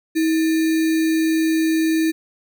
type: tone with sample-and-hold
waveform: sine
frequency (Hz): 320.8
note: E4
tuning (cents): -47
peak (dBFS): -15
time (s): 0.15-2.12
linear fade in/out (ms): 20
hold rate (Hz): 2100
effects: none